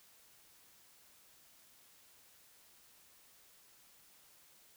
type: silence
effects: white hiss -64 dBFS RMS until 4.76 s